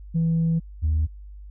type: tone pair in turn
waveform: sine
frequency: 164.6 / 77.68 Hz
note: E3 / D#2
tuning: -2 / -2 cents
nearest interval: octave + minor second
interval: 1300 cents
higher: first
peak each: -17 dBFS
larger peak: neither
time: 0.14-0.6 / 0.82-1.07 s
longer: first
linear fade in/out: 20 ms
effects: tanh soft clip ceiling -16 dBFS + added 50 Hz sine -38 dBFS peak until 1.5 s